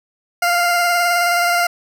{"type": "tone with vibrato", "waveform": "20% pulse", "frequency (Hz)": 698.5, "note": "F5", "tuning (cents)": 0, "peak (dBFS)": -9, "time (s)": [0.42, 1.67], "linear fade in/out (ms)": 5, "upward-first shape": "square", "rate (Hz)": 19, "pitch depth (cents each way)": 16, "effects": []}